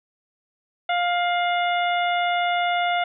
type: harmonic tone with a mistuned harmonic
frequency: 703 Hz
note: F5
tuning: 11 cents sharp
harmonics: 1 / 2 / 3 / 4 / 5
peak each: -21 / -28 / -28 / -33 / -33 dBFS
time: 0.89-3.04 s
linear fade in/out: 5 ms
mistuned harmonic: 4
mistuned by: +47 cents
effects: none